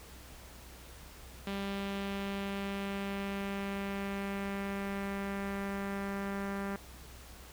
sawtooth tone with low-pass filter sweep, 197.9 Hz, G3, 17 cents sharp, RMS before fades -37 dBFS, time 1.47-6.76 s, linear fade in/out 2 ms, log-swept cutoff 3400 to 1700 Hz, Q 1.8, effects added 63 Hz sine -52 dBFS peak until 7.52 s + pink hiss -53 dBFS RMS until 7.52 s

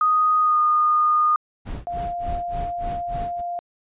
sine tone with pitch glide, 1244.5 to 1224.5 Hz, D#6 to D#6, 0 to -28 cents, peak -15 dBFS, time 0.01-1.36 s, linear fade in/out 2 ms, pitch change -28 cents, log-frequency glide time 0.4-0.59 s
brown noise with tremolo, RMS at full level -29 dBFS, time 1.65-3.42 s, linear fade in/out 20 ms, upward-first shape sine, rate 3.4 Hz, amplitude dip 100%
sine tone, 698.5 Hz, F5, in tune, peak -25 dBFS, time 1.87-3.59 s, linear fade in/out 0 ms
effects resampled to 8000 Hz

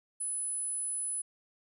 sine tone, 10070 Hz, D#9, 20 cents sharp, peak -32 dBFS, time 0.2-1.22 s, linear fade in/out 10 ms, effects none

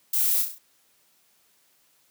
violet noise with echo, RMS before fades -24 dBFS, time 0.13-0.42 s, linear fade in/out 5 ms, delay 33 ms, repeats 5, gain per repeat -5 dB, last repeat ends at 0.585 s, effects white hiss -64 dBFS RMS until 2.1 s + high-pass 100 Hz 12 dB/octave

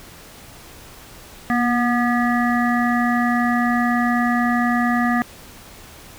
harmonic tone with a mistuned harmonic, 242.7 Hz, B3, 30 cents flat, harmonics 1 / 3 / 5 / 7 / 8, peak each -18 / -23 / -25 / -26 / -27 dBFS, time 1.5-5.22 s, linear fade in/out 0 ms, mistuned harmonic 1, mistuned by -27 cents, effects pink hiss -42 dBFS RMS until 6.18 s

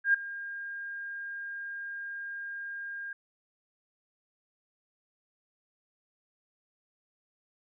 sine tone with ADSR envelope, 1611 Hz, G6, 47 cents sharp, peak -18 dBFS, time 0.04-3.13 s, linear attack 100 ms, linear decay 7 ms, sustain -18 dB, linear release 3 ms, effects none

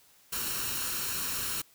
white noise with comb filter, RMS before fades -33 dBFS, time 0.32-1.62 s, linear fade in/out 10 ms, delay 0.72 ms, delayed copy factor +0.6, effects white hiss -61 dBFS RMS until 1.74 s

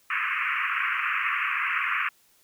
pink band-pass noise, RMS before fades -27 dBFS, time 0.1-2.09 s, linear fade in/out 5 ms, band 1100 to 2700 Hz, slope 96 dB/octave, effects white hiss -62 dBFS RMS until 2.43 s

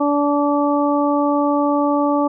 harmonic tone, 289.2 Hz, D4, 27 cents flat, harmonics 1 / 2 / 3 / 4, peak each -17 / -20 / -22 / -23 dBFS, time 0-2.28 s, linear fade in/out 10 ms, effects none

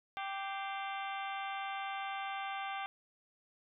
harmonic tone with a mistuned harmonic, 392 Hz, G4, in tune, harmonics 2 / 3 / 4 / 5 / 6 / 7 / 8 / 9, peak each -40 / -44 / -46 / -48 / -50 / -51 / -52 / -53 dBFS, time 0.17-2.86 s, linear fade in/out 0 ms, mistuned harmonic 5, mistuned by +100 cents, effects none

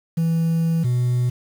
sine tone pair in turn, 164.81 / 123.47 Hz, E3 / B2, 0 / 0 cents, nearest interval perfect fourth, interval 500 cents, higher first, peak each -14 dBFS, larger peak neither, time 0.17-0.84 / 0.84-1.3 s, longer first, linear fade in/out 10 ms, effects tanh soft clip ceiling -16 dBFS + 7-bit

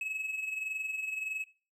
triangle tone with amplitude modulation, 2575 Hz, E7, 41 cents flat, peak -30 dBFS, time 0.01-1.44 s, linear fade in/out 2 ms, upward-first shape sine, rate 21.6 Hz, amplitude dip 60%, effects noise-tail reverb RT60 0.4 s tail -19 dB re dry

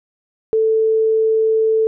sine tone, 441.8 Hz, A4, 7 cents sharp, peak -12 dBFS, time 0.53-1.87 s, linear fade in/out 0 ms, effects none

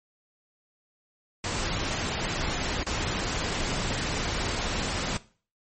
pink noise with dropouts, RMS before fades -29 dBFS, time 1.44-5.17 s, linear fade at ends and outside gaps 2 ms, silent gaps 2.832-2.866 s, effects noise-tail reverb RT60 0.4 s tail -18 dB re dry + MP3 32 kbps

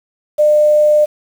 sine tone with quantisation, 601 Hz, D5, 40 cents sharp, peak -7 dBFS, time 0.38-1.06 s, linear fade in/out 20 ms, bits 6, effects none

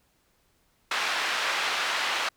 pink band-pass noise, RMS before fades -28 dBFS, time 0.91-2.29 s, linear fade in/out 5 ms, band 1100 to 3600 Hz, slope 12 dB/octave, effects pink hiss -68 dBFS RMS until 2.36 s

